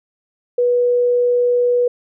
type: tone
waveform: sine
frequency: 488 Hz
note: B4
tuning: 21 cents flat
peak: -12 dBFS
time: 0.58-1.88 s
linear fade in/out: 5 ms
effects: none